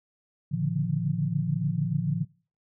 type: tone cluster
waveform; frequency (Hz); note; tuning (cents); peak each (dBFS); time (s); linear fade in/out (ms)
sine; 114 / 142.3 / 149.2 / 172.7; A#2 / C#3 / D3 / F3; -38 / +46 / +28 / -19; -33 / -30 / -29 / -29; 0.51-2.25; 20
effects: noise-tail reverb RT60 0.4 s tail -23 dB re dry